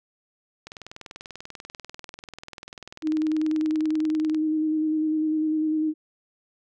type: click train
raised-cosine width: 0.2 ms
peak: -22 dBFS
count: 76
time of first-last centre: 0.67-4.346 s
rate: 20.4 Hz
type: tone with vibrato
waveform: sine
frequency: 311.1 Hz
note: D#4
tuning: in tune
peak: -21 dBFS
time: 3.02-5.94 s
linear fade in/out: 50 ms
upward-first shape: square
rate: 10 Hz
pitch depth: 17 cents each way
effects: none